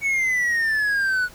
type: exponential sweep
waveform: triangle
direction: down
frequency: 2241 to 1458 Hz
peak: -17 dBFS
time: 0.01-1.29 s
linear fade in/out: 50 ms
effects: pink hiss -46 dBFS RMS until 1.34 s